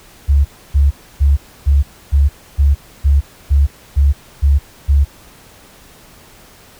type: tone bursts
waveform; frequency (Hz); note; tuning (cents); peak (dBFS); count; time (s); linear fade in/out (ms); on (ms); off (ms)
sine; 70.4; C#2; +27; -7; 11; 0.28-5.05; 20; 170; 290
effects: pink hiss -43 dBFS RMS until 6.79 s